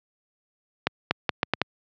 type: accelerating click train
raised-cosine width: 0.3 ms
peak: -4 dBFS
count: 6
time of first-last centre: 0.87-1.616 s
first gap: 240 ms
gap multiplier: 0.76
effects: high-pass 100 Hz 12 dB/octave + low-pass 5000 Hz 12 dB/octave